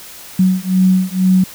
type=beating tone pair; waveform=sine; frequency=185.2 / 187.3 Hz; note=F#3 / F#3; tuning=+2 / +21 cents; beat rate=2.1 Hz; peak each=-13 dBFS; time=0.39-1.44 s; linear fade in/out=5 ms; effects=white hiss -35 dBFS RMS until 1.54 s